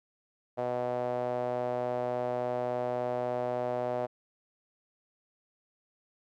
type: tone with band-pass filter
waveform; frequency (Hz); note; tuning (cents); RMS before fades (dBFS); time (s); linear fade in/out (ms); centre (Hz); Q
sawtooth; 123.47; B2; 0; -32; 0.57-4.07; 20; 630; 3.8
effects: none